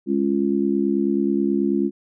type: chord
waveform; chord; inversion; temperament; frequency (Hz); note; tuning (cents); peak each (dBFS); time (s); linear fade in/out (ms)
sine; Db major; second; just; 207.9 / 277.2 / 346.5; Ab3 / Db4 / F4; +2 / 0 / -14; -22; 0.06-1.91; 50
effects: none